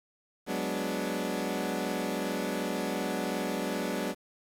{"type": "chord", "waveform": "20% pulse", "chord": "G# half-diminished seventh", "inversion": "third", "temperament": "equal", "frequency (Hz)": [185, 207.7, 246.9, 293.7], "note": ["F#3", "G#3", "B3", "D4"], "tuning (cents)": [0, 0, 0, 0], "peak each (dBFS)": -31, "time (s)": [0.46, 4.15], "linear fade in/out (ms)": 50, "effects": ["resampled to 32000 Hz", "9-bit"]}